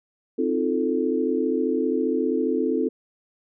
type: chord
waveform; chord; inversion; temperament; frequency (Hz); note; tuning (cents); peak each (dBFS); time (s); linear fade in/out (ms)
sine; F dominant seventh; second; equal with one note detuned; 261.6 / 314.2 / 349.2 / 440; C4 / Eb4 / F4 / A4; 0 / +17 / 0 / 0; -25 / -27 / -27 / -25; 0.38-2.89; 10
effects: none